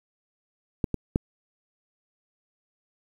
clicks, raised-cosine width 3 ms, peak -11 / -14 / -8 dBFS, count 3, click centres 0.842 / 0.943 / 1.159 s, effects 8-bit

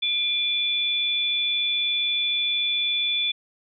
sine tone pair together, 2390 / 3467 Hz, D7 / A7, +30 / -26 cents, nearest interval tritone, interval 644 cents, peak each -28 / -22 dBFS, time 0.02-3.32 s, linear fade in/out 10 ms, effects none

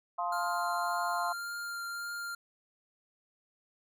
sine chord, F dominant seventh, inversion none, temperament just, 698.5 / 873.1 / 1047.7 / 1257.2 Hz, F5 / A5 / C6 / Eb6, 0 / -14 / +2 / +18 cents, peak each -34 / -39 / -34 / -40 dBFS, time 0.18-1.33 s, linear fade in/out 10 ms
square tone with vibrato, 1396.9 Hz, F6, in tune, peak -37 dBFS, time 0.32-2.35 s, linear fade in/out 5 ms, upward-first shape triangle, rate 1.8 Hz, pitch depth 11 cents each way
effects none

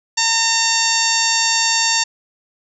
harmonic tone with a mistuned harmonic, 910 Hz, A#5, 42 cents flat, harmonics 1 / 2 / 3 / 4 / 5 / 6 / 7 / 8, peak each -23 / -23 / -24 / -25 / -21 / -21 / -24 / -21 dBFS, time 0.17-2.04 s, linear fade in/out 10 ms, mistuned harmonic 6, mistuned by +31 cents, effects none

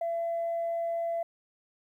sine tone, 674 Hz, E5, 38 cents sharp, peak -27 dBFS, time 0.01-1.23 s, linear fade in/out 5 ms, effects tanh soft clip ceiling -25 dBFS + 11-bit

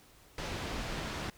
pink low-pass noise, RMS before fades -38 dBFS, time 0.38-1.3 s, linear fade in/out 2 ms, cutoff 4900 Hz, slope 12 dB/octave, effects pink hiss -60 dBFS RMS until 1.37 s

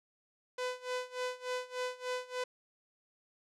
sawtooth tone with tremolo, 502 Hz, B4, 28 cents sharp, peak -29 dBFS, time 0.58-2.44 s, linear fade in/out 5 ms, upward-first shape sine, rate 3.4 Hz, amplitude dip 90%, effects low-pass 7000 Hz 12 dB/octave

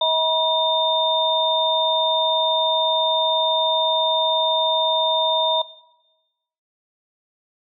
sine tone cluster, 637 / 965 / 3627 Hz, D#5 / B5 / A#7, +41 / -40 / -48 cents, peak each -22 / -21 / -19 dBFS, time 0.01-5.62 s, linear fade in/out 5 ms, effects noise-tail reverb RT60 1.0 s tail -18 dB re dry

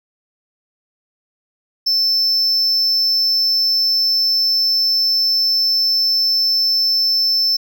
triangle tone, 5300 Hz, E8, 9 cents sharp, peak -12 dBFS, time 1.86-7.57 s, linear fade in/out 10 ms, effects none

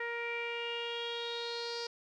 sawtooth tone with low-pass filter sweep, 470 Hz, A#4, 14 cents sharp, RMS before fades -38 dBFS, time 0-1.87 s, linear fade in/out 5 ms, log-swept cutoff 2000 to 4900 Hz, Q 6.7, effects none

